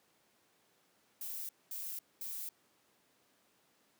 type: noise bursts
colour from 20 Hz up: violet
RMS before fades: -42 dBFS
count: 3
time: 1.21-2.49 s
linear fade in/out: 2 ms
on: 280 ms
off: 220 ms
effects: pink hiss -71 dBFS RMS until 3.99 s + high-pass 200 Hz 12 dB/octave